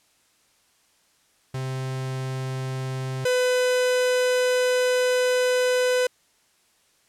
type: tone pair in turn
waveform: 45% pulse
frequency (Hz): 131.2 / 501.8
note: C3 / B4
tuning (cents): +5 / +28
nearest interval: octave + major seventh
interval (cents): 2323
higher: second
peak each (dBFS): -27 / -19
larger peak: second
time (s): 1.54-3.25 / 3.25-6.07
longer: second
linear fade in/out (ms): 5
effects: white hiss -63 dBFS RMS until 7.08 s + low-pass 10000 Hz 12 dB/octave